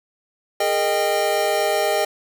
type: tone cluster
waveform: square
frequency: 412.3 / 460.4 / 617 / 794 Hz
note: G#4 / A#4 / D#5 / G5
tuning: -13 / -22 / -15 / +22 cents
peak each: -26 / -27 / -22 / -24 dBFS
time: 0.6-2.05 s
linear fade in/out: 5 ms
effects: none